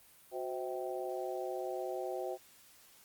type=harmonic tone with a mistuned harmonic; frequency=129.6 Hz; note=C3; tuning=16 cents flat; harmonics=3 / 4 / 5 / 6; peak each=-40 / -41 / -42 / -43 dBFS; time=0.31-2.38 s; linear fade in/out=50 ms; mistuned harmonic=3; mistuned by=-93 cents; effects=white hiss -61 dBFS RMS until 3.04 s + Opus 32 kbps